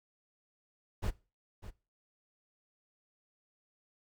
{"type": "noise with echo", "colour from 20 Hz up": "brown", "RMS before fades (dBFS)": -32, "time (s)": [1.02, 1.11], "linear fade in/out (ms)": 20, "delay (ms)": 600, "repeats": 1, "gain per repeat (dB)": -13, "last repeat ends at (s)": 1.71, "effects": ["noise-tail reverb RT60 0.3 s tail -19 dB re dry"]}